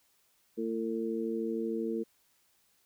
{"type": "harmonic tone", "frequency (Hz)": 112.9, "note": "A2", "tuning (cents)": 45, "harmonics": [2, 3, 4], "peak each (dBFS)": [-35, -35, -35], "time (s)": [0.57, 2.04], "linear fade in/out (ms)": 20, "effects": ["white hiss -70 dBFS RMS until 2.85 s"]}